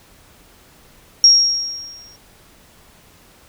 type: tone with exponential decay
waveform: sine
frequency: 5588 Hz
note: F8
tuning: in tune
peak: -4 dBFS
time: 1.24-2.16 s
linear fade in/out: 1 ms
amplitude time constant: 200 ms
effects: pink hiss -49 dBFS RMS until 3.48 s